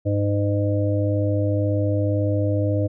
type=harmonic tone; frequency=101.9 Hz; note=G#2; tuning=32 cents flat; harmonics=1 / 3 / 5 / 6; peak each=-20 / -25 / -27 / -28 dBFS; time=0.05-2.88 s; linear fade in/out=20 ms; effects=none